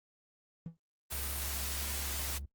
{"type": "tone with exponential decay", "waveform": "triangle", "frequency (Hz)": 164.81, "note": "E3", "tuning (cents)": 0, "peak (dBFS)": -33, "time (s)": [0.66, 0.77], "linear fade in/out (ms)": 2, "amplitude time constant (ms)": 23}
{"type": "noise", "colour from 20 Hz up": "white", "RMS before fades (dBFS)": -38, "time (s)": [1.1, 2.39], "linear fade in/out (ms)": 20}
{"type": "tone with pitch glide", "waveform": "triangle", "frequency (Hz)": [69.5, 69.94], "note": ["C#2", "C#2"], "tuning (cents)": [5, 16], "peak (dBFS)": -38, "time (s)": [1.12, 2.46], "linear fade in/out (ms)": 10, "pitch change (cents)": 11, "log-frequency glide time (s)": [1.54, 2.14]}
{"effects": ["noise-tail reverb RT60 0.1 s tail -19 dB re dry", "Opus 32 kbps"]}